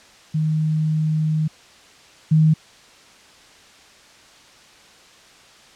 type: tone pair in turn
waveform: sine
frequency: 155.8 / 156.79 Hz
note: D#3 / D#3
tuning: +3 / +14 cents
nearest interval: unison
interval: 11 cents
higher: second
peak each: -17 / -11 dBFS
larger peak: second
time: 0.34-1.48 / 2.31-2.54 s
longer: first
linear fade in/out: 10 ms
effects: white hiss -48 dBFS RMS until 5.75 s + low-pass 6000 Hz 12 dB/octave